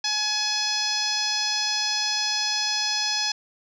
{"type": "tone with low-pass filter", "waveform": "10% pulse", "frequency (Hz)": 846, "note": "G#5", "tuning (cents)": 32, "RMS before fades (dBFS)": -25, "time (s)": [0.04, 3.32], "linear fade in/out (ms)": 5, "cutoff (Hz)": 5400, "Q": 5.8, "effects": []}